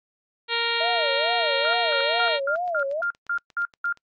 harmonic tone, 466.2 Hz, A#4, in tune, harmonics 1 / 2 / 3 / 4 / 5 / 6 / 7 / 8 / 9, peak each -31 / -31 / -31 / -31 / -31 / -31 / -31 / -31 / -31 dBFS, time 0.48-2.4 s, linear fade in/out 50 ms
sine tone with vibrato, 628 Hz, D#5, 16 cents sharp, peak -24 dBFS, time 0.8-3.02 s, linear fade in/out 10 ms, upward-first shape sine, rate 2.3 Hz, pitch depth 240 cents each way
sine tone bursts, 1400 Hz, F6, 4 cents sharp, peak -22 dBFS, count 9, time 1.65-3.926 s, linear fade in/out 2 ms, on 84 ms, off 190 ms
click train, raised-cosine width 0.2 ms, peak -32 dBFS, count 13, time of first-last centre 2.56-3.973 s, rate 8.49 Hz
effects noise-tail reverb RT60 0.1 s tail -26 dB re dry + AAC 48 kbps

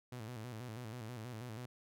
sawtooth tone with vibrato, 116.54 Hz, A#2, in tune, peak -40 dBFS, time 0.12-1.66 s, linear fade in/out 5 ms, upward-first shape square, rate 6.2 Hz, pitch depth 110 cents each way, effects none

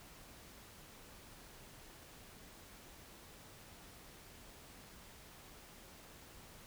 silence, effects pink hiss -57 dBFS RMS until 6.66 s

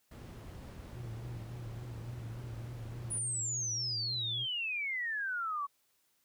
brown noise, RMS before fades -44 dBFS, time 0.11-3.19 s, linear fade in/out 5 ms
triangle tone with vibrato, 117.3 Hz, A#2, 11 cents sharp, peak -39 dBFS, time 0.92-4.47 s, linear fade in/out 50 ms, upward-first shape sine, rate 3.5 Hz, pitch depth 71 cents each way
sine exponential sweep, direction down, 9956 to 1108.7 Hz, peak -33 dBFS, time 3.1-5.67 s, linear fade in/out 20 ms
effects white hiss -74 dBFS RMS until 6.24 s + high-pass 60 Hz 12 dB/octave

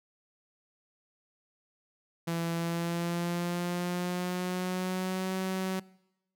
sawtooth tone with pitch glide, 167.7 to 188.24 Hz, E3 to F#3, +30 to +30 cents, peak -26 dBFS, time 2.27-5.8 s, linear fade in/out 10 ms, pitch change +200 cents, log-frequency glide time 2.55-5.35 s, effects noise-tail reverb RT60 0.9 s tail -23 dB re dry

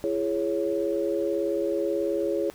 sine chord, C# minor, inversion first, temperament equal with one note detuned, 336.9 / 415.3 / 554.4 Hz, E4 / G#4 / C#5, +38 / 0 / 0 cents, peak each -28 dBFS, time 0.04-2.5 s, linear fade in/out 0 ms, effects pink hiss -51 dBFS RMS until 2.54 s

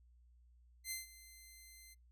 10% pulse tone with ADSR envelope, 2071 Hz, C7, 18 cents flat, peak -30 dBFS, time 0.84-1.95 s, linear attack 70 ms, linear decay 150 ms, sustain -18 dB, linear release 24 ms, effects noise-tail reverb RT60 0.2 s tail -26 dB re dry + added 60 Hz sine -63 dBFS peak until 2.11 s

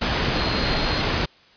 sine tone in noise, 4200 Hz, C8, 6 cents sharp, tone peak -30 dBFS, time 0.34-1.02 s, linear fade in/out 10 ms, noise pink, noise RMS -22 dBFS, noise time 0.01-1.26 s, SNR -11 dB, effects white hiss -53 dBFS RMS until 1.56 s + resampled to 11025 Hz

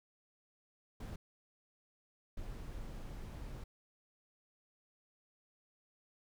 brown noise bursts at uneven times, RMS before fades -45 dBFS, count 2, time 1-1.16 / 2.37-3.64 s, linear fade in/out 5 ms, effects none

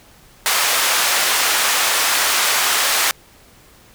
pink band-pass noise, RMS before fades -17 dBFS, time 0.46-3.11 s, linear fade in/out 0 ms, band 980 to 15000 Hz, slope 12 dB/octave, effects pink hiss -48 dBFS RMS until 3.94 s

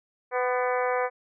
harmonic tone with a mistuned harmonic, 250.3 Hz, B3, 23 cents sharp, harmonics 2 / 3 / 4 / 5 / 6 / 7 / 8 / 9, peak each -26 / -30 / -32 / -34 / -36 / -37 / -38 / -39 dBFS, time 0.31-1.1 s, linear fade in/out 50 ms, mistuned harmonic 5, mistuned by -37 cents, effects none

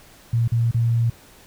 sine tone with dropouts, 116.54 Hz, A#2, in tune, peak -16 dBFS, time 0.33-1.1 s, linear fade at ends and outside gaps 5 ms, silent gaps 0.478-0.519 / 0.712-0.744 s, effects pink hiss -49 dBFS RMS until 1.46 s

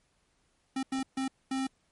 square tone bursts at uneven times, 265.4 Hz, C4, 25 cents sharp, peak -30 dBFS, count 4, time 0.76-0.83 / 0.92-1.03 / 1.17-1.28 / 1.51-1.67 s, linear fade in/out 5 ms, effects pink hiss -72 dBFS RMS until 1.91 s + MP3 48 kbps

